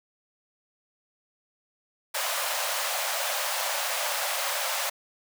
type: high-pass noise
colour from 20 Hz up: pink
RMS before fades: -29 dBFS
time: 2.14-4.9 s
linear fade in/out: 10 ms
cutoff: 530 Hz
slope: 96 dB/octave
effects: none